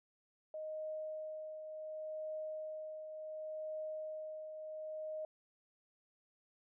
sine tone with tremolo, 622.3 Hz, D#5, in tune, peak -39 dBFS, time 0.54-5.25 s, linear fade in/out 2 ms, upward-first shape triangle, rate 0.69 Hz, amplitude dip 50%, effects none

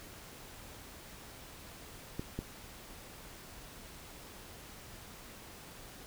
clicks, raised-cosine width 3 ms, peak -23 dBFS, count 2, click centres 2.195 / 2.39 s, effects pink hiss -51 dBFS RMS until 6.06 s

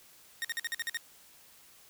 sawtooth tone bursts, 1851 Hz, A#6, 13 cents flat, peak -28 dBFS, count 8, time 0.42-0.971 s, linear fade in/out 0 ms, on 26 ms, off 49 ms, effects white hiss -58 dBFS RMS until 1.89 s

